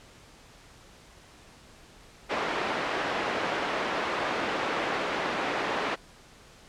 pink band-pass noise, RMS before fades -30 dBFS, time 2.29-5.96 s, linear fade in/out 20 ms, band 370 to 2400 Hz, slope 12 dB/octave, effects pink hiss -53 dBFS RMS until 6.68 s + low-pass 8000 Hz 12 dB/octave

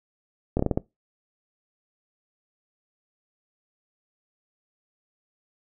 slowing click train, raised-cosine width 2 ms, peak -9 dBFS, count 6, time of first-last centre 0.57-0.775 s, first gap 24 ms, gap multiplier 1.27, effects noise-tail reverb RT60 0.2 s tail -21 dB re dry

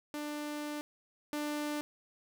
sawtooth tone pair in turn, 296.6 / 296.6 Hz, D4 / D4, +17 / +17 cents, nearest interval unison, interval 0 cents, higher neither, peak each -33 / -30 dBFS, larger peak second, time 0.14-0.81 / 1.33-1.81 s, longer first, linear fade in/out 0 ms, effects none

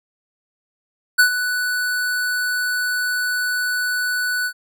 square tone with ADSR envelope, 1486 Hz, F#6, 7 cents sharp, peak -9 dBFS, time 1.18-4.53 s, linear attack 16 ms, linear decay 97 ms, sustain -11 dB, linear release 72 ms, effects none

